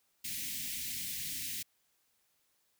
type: band-stop noise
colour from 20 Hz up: white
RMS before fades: -39 dBFS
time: 0.24-1.63 s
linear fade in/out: 10 ms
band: 290 to 1900 Hz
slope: 48 dB/octave
effects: white hiss -75 dBFS RMS until 2.79 s